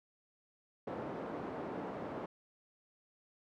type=band-pass noise; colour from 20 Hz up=pink; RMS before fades=-42 dBFS; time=0.87-2.26 s; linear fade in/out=5 ms; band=240 to 840 Hz; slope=12 dB/octave; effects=none